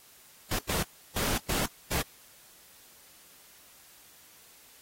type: noise bursts at uneven times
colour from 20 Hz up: pink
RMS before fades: -30 dBFS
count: 5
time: 0.51-0.59 / 0.69-0.83 / 1.16-1.38 / 1.49-1.66 / 1.91-2.02 s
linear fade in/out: 5 ms
effects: white hiss -56 dBFS RMS until 4.81 s + AAC 48 kbps